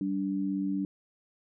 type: tone pair together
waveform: sine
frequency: 193.55 / 290 Hz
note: G3 / D4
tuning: -22 / -22 cents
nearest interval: perfect fifth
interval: 700 cents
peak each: -31 / -30 dBFS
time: 0.01-0.85 s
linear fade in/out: 2 ms
effects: none